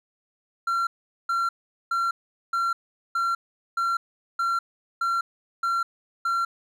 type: tone bursts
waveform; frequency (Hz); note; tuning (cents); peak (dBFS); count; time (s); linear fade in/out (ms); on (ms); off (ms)
triangle; 1367; F6; -37; -20; 10; 0.67-6.45; 5; 200; 420
effects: none